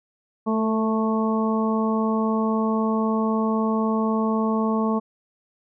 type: harmonic tone with a mistuned harmonic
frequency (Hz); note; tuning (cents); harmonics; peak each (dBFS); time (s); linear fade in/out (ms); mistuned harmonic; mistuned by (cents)
220; A3; 0; 1 / 2 / 3 / 4 / 5; -21 / -27 / -31 / -31 / -29; 0.46-5; 20; 2; +15
effects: none